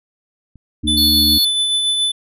clicks, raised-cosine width 5 ms, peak -30 / -21 dBFS, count 2, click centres 0.557 / 0.837 s
harmonic tone, 75.2 Hz, D2, 42 cents sharp, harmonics 1 / 3 / 4, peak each -22 / -22 / -22 dBFS, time 0.83-1.39 s, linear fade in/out 20 ms
square tone with tremolo, 3500 Hz, A7, 10 cents flat, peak -14 dBFS, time 0.87-2.12 s, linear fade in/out 10 ms, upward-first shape triangle, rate 7.1 Hz, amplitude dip 35%
square tone, 4360 Hz, C#8, 29 cents flat, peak -14 dBFS, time 0.97-1.45 s, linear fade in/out 5 ms
effects resampled to 32000 Hz

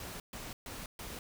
pink noise bursts, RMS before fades -44 dBFS, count 4, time 0-1.19 s, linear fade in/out 2 ms, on 200 ms, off 130 ms, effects none

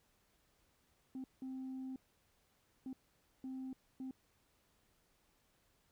sine tone bursts at uneven times, 261.6 Hz, C4, in tune, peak -40 dBFS, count 5, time 1.15-1.24 / 1.42-1.96 / 2.86-2.93 / 3.44-3.73 / 4-4.11 s, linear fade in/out 2 ms, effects tanh soft clip ceiling -40 dBFS + pink hiss -75 dBFS RMS until 5.91 s

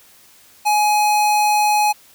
square tone, 840 Hz, G#5, 19 cents sharp, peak -14 dBFS, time 0.65-1.93 s, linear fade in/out 20 ms, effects white hiss -49 dBFS RMS until 2.14 s

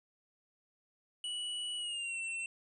square tone with pitch glide, 2942 to 2698 Hz, F#7 to E7, -11 to +40 cents, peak -37 dBFS, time 1.24-2.46 s, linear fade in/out 2 ms, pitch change -149 cents, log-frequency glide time 1.77-2.18 s, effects resampled to 24000 Hz

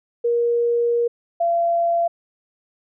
sine tone pair in turn, 472.9 / 682 Hz, A#4 / F5, +25 / -41 cents, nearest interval tritone, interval 634 cents, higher second, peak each -16 dBFS, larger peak neither, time 0.24-1.08 / 1.4-2.08 s, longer first, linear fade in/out 10 ms, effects none

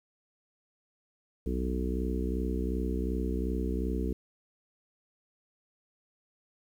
harmonic tone, 62.7 Hz, B1, 27 cents sharp, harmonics 1 / 3 / 4 / 5 / 6 / 7, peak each -31 / -36 / -37 / -38 / -39 / -39 dBFS, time 1.46-4.13 s, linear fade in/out 5 ms, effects 10-bit

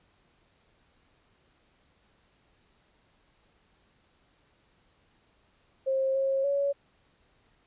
sine tone with pitch steps, 533 / 540 / 562 Hz, C5 / C#5 / C#5, +32 / -45 / +24 cents, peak -24 dBFS, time 5.86-6.73 s, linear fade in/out 20 ms, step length 290 ms, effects pink hiss -67 dBFS RMS until 7.66 s + resampled to 8000 Hz

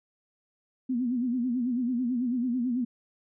sine tone with vibrato, 246.2 Hz, B3, 5 cents flat, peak -25 dBFS, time 0.89-2.85 s, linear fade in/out 10 ms, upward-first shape sine, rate 9.1 Hz, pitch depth 100 cents each way, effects none

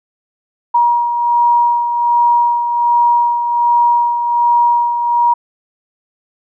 sine beating tone pair, 952 / 953.3 Hz, A#5 / A#5, +36 / +39 cents, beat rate 1.3 Hz, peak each -10 / -19 dBFS, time 0.74-5.34 s, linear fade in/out 10 ms, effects none

